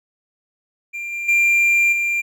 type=tone with level steps; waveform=triangle; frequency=2382 Hz; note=D7; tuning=24 cents sharp; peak=-24 / -22 / -11 / -16 dBFS; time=0.93-2.22 s; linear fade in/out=20 ms; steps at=1.12 / 1.28 / 1.92 s; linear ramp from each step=10 ms; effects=none